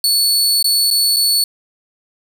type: tone with dropouts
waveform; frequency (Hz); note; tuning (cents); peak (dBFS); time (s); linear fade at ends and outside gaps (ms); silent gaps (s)
sawtooth; 4435; C#8; 0; -9; 0.04-1.44; 2; 0.627-0.643 / 0.904-0.91 / 1.163-1.167
effects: none